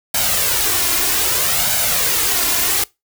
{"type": "noise with flanger", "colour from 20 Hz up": "white", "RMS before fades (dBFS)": -17, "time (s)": [0.14, 2.84], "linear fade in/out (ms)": 5, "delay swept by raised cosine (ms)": [1.3, 2.9], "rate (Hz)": 0.63, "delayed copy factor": 0.6, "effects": ["noise-tail reverb RT60 0.2 s tail -22 dB re dry"]}